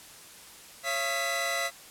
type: tone cluster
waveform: sawtooth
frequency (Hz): 551 / 681 / 1262 / 1992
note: C#5 / F5 / D#6 / B6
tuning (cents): -11 / -44 / +24 / +14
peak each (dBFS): -33 / -29 / -34 / -27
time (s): 0.83-1.71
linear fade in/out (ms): 50
effects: white hiss -49 dBFS RMS until 1.9 s + low-pass 12000 Hz 12 dB/octave